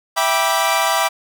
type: chord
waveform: sawtooth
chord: E minor seventh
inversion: none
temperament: equal with one note detuned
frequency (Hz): 659.3 / 784 / 975.3 / 1174.7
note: E5 / G5 / B5 / D6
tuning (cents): 0 / 0 / -22 / 0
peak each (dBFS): -17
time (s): 0.16-1.09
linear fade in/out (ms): 20
effects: none